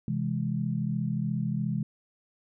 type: chord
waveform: sine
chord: C augmented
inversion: none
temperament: equal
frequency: 130.81 / 164.81 / 207.7 Hz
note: C3 / E3 / G#3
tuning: 0 / 0 / 0 cents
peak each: -31 dBFS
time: 0.08-1.83 s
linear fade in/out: 2 ms
effects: none